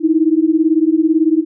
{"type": "beating tone pair", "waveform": "sine", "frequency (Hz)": [310, 328], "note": ["D#4", "E4"], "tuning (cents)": [-6, -9], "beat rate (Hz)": 18, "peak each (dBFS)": -13, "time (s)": [0, 1.45], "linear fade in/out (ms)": 50, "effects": []}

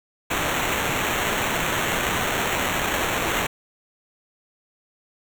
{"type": "noise with sample-and-hold", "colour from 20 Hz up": "blue", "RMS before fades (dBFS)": -24, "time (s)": [0.3, 3.47], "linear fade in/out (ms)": 10, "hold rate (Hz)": 4900, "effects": []}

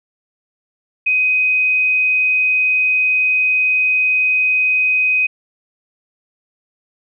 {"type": "tone", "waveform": "sine", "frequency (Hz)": 2511, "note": "D#7", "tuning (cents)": 15, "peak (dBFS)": -12, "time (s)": [1.06, 5.27], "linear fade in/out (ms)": 10, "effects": []}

